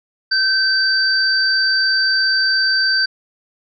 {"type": "tone pair together", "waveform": "sine", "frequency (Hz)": [1547, 4645], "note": ["G6", "D8"], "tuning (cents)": [-23, -20], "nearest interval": "octave + perfect fifth", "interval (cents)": 1903, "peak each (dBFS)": -16, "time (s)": [0.31, 3.06], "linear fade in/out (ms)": 10, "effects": []}